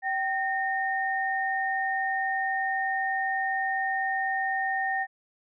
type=tone pair together; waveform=sine; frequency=772 / 1836.1 Hz; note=G5 / A#6; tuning=-27 / -27 cents; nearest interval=octave + minor third; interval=1500 cents; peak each=-28 dBFS; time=0.02-5.07 s; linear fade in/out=50 ms; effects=none